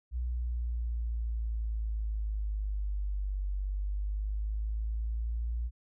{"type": "exponential two-way sweep", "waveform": "sine", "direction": "down then up", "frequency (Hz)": [61.2, 48.08, 58.7], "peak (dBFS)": -30, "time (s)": [0.11, 5.71], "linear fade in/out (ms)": 50, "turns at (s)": 3.53, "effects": []}